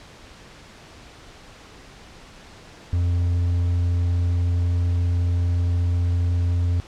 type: tone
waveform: triangle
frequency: 87.31 Hz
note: F2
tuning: in tune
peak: -16 dBFS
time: 2.93-6.8 s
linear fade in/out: 0 ms
effects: pink hiss -45 dBFS RMS until 6.87 s + low-pass 6000 Hz 12 dB/octave